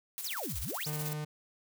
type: noise with tremolo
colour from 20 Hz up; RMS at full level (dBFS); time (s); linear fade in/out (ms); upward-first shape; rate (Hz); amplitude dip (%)
blue; -38; 0.18-1.13; 0; square; 16; 50
type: exponential two-way sweep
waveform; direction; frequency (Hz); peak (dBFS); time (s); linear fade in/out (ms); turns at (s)
sine; down then up; 11010 to 50 to 11010; -37; 0.21-0.9; 50; 0.6
type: tone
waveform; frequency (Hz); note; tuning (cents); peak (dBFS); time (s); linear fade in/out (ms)
45% pulse; 151.2; D#3; -49; -35; 0.86-1.25; 10
effects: none